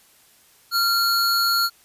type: tone pair together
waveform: square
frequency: 1380 / 4366 Hz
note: F6 / C#8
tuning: -21 / -27 cents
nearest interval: octave + minor sixth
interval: 1994 cents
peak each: -21 dBFS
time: 0.71-1.7 s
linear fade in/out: 50 ms
effects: white hiss -55 dBFS RMS until 1.84 s + resampled to 32000 Hz